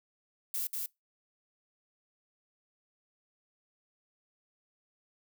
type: noise with echo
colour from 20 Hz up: violet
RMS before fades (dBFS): -34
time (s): 0.54-0.67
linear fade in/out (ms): 2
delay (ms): 190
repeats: 1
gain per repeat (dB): -2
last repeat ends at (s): 0.86
effects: noise-tail reverb RT60 0.2 s tail -24 dB re dry